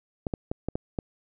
clicks, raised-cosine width 2 ms, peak -15 dBFS, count 6, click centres 0.268 / 0.338 / 0.515 / 0.686 / 0.755 / 0.988 s, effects none

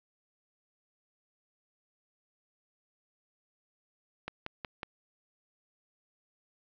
click train, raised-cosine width 0.3 ms, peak -20 dBFS, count 4, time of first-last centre 4.28-4.831 s, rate 5.44 Hz, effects low-pass 4000 Hz 12 dB/octave + 10-bit

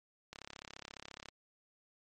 click train, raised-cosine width 0.2 ms, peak -28 dBFS, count 34, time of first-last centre 0.33-1.287 s, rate 34.5 Hz, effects MP3 48 kbps

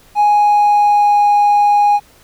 triangle tone with pitch glide, 831 to 823.8 Hz, G#5 to G#5, +1 to -14 cents, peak -5 dBFS, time 0.15-2 s, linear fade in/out 50 ms, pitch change -15 cents, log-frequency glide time 0.25-1.29 s, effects tanh soft clip ceiling -3 dBFS + pink hiss -47 dBFS RMS until 2.23 s

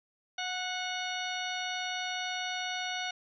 harmonic tone with a mistuned harmonic, 731 Hz, F#5, 21 cents flat, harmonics 1 / 2 / 3 / 4 / 5 / 6 / 8, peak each -38 / -39 / -40 / -40 / -41 / -46 / -46 dBFS, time 0.38-3.11 s, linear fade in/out 5 ms, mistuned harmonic 2, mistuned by +19 cents, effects none

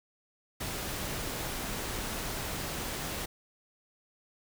pink noise, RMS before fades -36 dBFS, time 0.6-3.26 s, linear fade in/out 10 ms, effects none

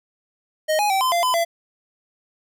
square tone with pitch steps, 622 / 832 / 772 / 1028 / 690 / 1011 / 675 Hz, D#5 / G#5 / G5 / C6 / F5 / B5 / E5, -1 / +3 / -27 / -31 / -21 / +40 / +41 cents, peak -18 dBFS, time 0.68-1.45 s, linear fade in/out 20 ms, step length 110 ms, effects none

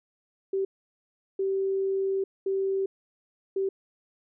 sine tone bursts at uneven times, 387.2 Hz, G4, 21 cents flat, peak -24 dBFS, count 4, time 0.53-0.65 / 1.39-2.24 / 2.46-2.86 / 3.56-3.69 s, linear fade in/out 5 ms, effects none

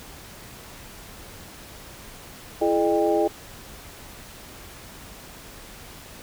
sine tone cluster, 336.1 / 425.2 / 609 / 797 Hz, E4 / G#4 / D#5 / G5, +34 / +41 / -37 / +28 cents, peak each -23 / -23 / -24 / -26 dBFS, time 2.61-3.28 s, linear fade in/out 10 ms, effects pink hiss -43 dBFS RMS until 6.22 s

